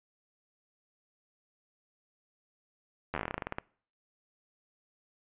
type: slowing click train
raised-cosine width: 0.5 ms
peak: -18 dBFS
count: 16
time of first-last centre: 3.14-3.585 s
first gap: 11 ms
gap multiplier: 1.13
effects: noise-tail reverb RT60 0.5 s tail -24 dB re dry + resampled to 8000 Hz